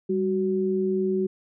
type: tone pair together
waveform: sine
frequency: 197.1 / 373.8 Hz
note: G3 / F#4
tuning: +10 / +18 cents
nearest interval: major seventh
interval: 1108 cents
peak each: -26 / -23 dBFS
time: 0.09-1.27 s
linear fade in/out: 10 ms
effects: none